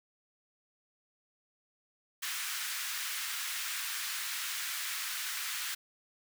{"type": "high-pass noise", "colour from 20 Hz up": "pink", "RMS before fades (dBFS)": -37, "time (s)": [2.22, 5.75], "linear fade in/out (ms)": 10, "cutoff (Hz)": 1400, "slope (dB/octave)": 24, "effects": []}